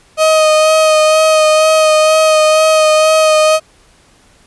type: tone with vibrato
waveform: 35% pulse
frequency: 625 Hz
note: D#5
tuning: 8 cents sharp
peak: -5 dBFS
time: 0.17-3.6 s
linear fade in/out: 50 ms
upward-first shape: sine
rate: 2.1 Hz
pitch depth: 19 cents each way
effects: pink hiss -48 dBFS RMS until 4.46 s + resampled to 24000 Hz